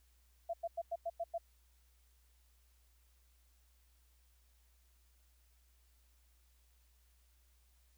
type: tone bursts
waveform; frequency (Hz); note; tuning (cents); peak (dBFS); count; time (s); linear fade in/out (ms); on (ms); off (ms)
sine; 676; E5; +43; -35; 7; 0.49-1.382; 10; 46; 95
effects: added 60 Hz sine -67 dBFS peak until 7.97 s + white hiss -75 dBFS RMS until 7.97 s